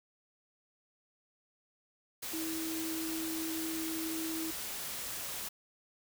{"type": "tone in noise", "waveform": "sine", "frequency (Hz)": 323, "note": "E4", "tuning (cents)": -35, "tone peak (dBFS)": -36, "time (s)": [2.33, 4.51], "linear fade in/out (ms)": 10, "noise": "white", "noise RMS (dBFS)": -40, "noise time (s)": [2.22, 5.49], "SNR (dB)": 1, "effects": []}